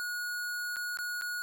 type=tone with dropouts; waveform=square; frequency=1451 Hz; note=F#6; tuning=34 cents flat; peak=-34 dBFS; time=0-1.42 s; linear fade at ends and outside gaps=0 ms; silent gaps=0.76-0.767 / 0.972-0.988 / 1.212-1.22 s; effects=none